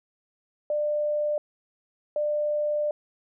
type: tone pair in turn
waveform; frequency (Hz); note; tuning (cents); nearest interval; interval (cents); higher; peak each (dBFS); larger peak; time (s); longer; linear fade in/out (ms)
sine; 596 / 596; D5 / D5; +25 / +25; unison; 0; neither; -23; neither; 0.7-1.38 / 2.16-2.91; second; 2
effects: none